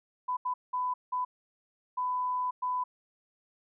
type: tone bursts at uneven times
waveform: sine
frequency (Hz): 1000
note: B5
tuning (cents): +21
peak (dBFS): -28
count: 6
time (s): 0.28-0.37 / 0.45-0.54 / 0.73-0.94 / 1.12-1.25 / 1.97-2.51 / 2.62-2.84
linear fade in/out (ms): 10
effects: none